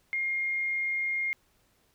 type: tone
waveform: sine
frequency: 2129 Hz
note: C7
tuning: 30 cents sharp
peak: -27 dBFS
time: 0.13-1.33 s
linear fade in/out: 0 ms
effects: pink hiss -68 dBFS RMS until 1.94 s